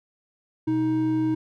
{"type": "tone pair together", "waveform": "triangle", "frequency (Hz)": [125.4, 314.4], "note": ["B2", "D#4"], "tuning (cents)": [27, 18], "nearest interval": "octave + major third", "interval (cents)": 1591, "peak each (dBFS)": [-28, -19], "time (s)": [0.67, 1.35], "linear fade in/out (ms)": 10, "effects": []}